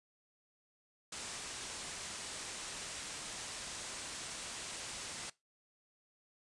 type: low-pass noise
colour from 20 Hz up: white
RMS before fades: -45 dBFS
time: 1.12-5.3 s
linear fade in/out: 5 ms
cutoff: 9300 Hz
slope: 48 dB/octave
effects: noise-tail reverb RT60 0.2 s tail -20 dB re dry + resampled to 24000 Hz